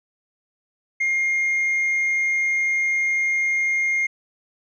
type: tone with tanh clipping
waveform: sine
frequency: 2126 Hz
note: C7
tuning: 27 cents sharp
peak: -19 dBFS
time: 1-4.07 s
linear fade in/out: 10 ms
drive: 1 dB
effects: none